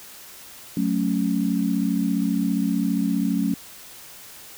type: chord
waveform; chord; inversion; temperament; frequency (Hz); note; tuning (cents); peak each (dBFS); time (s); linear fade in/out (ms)
sine; F# minor; none; equal; 185 / 220 / 277.2; F#3 / A3 / C#4; 0 / 0 / 0; -24; 0.77-3.54; 2
effects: white hiss -43 dBFS RMS until 4.57 s

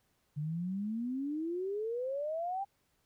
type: exponential sweep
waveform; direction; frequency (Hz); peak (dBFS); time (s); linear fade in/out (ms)
sine; up; 144.2 to 806; -33; 0.36-2.65; 20
effects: pink hiss -75 dBFS RMS until 3.05 s

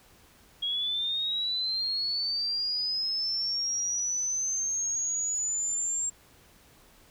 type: linear sweep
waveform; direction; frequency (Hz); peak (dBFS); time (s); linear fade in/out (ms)
sine; up; 3284 to 7459; -27; 0.62-6.1; 10
effects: pink hiss -58 dBFS RMS until 7.1 s

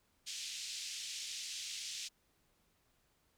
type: band-pass noise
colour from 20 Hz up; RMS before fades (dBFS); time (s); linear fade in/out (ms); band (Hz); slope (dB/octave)
white; -44; 0.26-2.09; 20; 2600 to 6900; 24
effects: pink hiss -75 dBFS RMS until 3.37 s

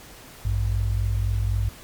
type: tone pair together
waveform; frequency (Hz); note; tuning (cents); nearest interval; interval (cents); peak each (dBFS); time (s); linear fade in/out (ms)
sine; 56.06 / 100; A1 / G2; +33 / +35; minor seventh; 1002; -23; 0.45-1.69; 5
effects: pink hiss -45 dBFS RMS until 1.83 s + MP3 96 kbps

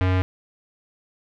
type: tone with low-pass filter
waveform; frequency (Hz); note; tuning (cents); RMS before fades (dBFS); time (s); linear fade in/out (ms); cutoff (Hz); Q
square; 92.5; F#2; 0; -20; 0.01-0.22; 0; 2500; 1.3
effects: none

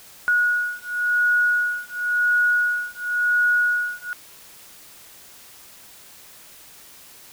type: beating tone pair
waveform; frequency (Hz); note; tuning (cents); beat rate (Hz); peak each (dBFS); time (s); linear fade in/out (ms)
sine; 1454 / 1454.94; F#6 / F#6; -31 / -30; 0.94; -21 / -21; 0.28-4.13; 0
effects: white hiss -46 dBFS RMS until 7.32 s

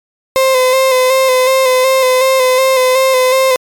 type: tone with vibrato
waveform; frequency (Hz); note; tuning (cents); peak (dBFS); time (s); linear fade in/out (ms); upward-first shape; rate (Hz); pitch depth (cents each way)
35% pulse; 519; C5; -14; -6; 0.36-3.56; 0; square; 2.7; 28
effects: MP3 96 kbps

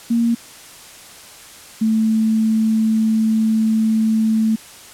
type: tone pair in turn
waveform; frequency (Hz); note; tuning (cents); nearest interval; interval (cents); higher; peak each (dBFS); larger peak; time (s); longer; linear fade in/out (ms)
sine; 233.1 / 220.7; A#3 / A3; 0 / +5; minor second; 95; first; -13; neither; 0.1-0.35 / 1.81-4.56; second; 10
effects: white hiss -40 dBFS RMS until 4.93 s + low-pass 11000 Hz 12 dB/octave

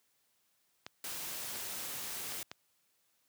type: clicks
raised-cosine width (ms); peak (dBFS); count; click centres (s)
0.2; -25; 4; 0.865 / 1.558 / 2.321 / 2.515
type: noise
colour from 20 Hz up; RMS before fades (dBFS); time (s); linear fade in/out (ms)
white; -41; 1.04-2.43; 2
effects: white hiss -75 dBFS RMS until 3.28 s + high-pass 80 Hz 12 dB/octave

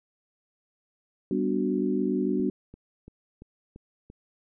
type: chord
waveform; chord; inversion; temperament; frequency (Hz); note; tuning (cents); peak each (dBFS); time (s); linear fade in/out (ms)
sine; G major seventh; none; equal; 196 / 246.9 / 293.7 / 370; G3 / B3 / D4 / F#4; 0 / 0 / 0 / 0; -29; 1.31-2.5; 2
type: click train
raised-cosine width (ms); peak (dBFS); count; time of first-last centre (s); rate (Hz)
3; -32; 6; 2.4-4.101; 2.94
effects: none

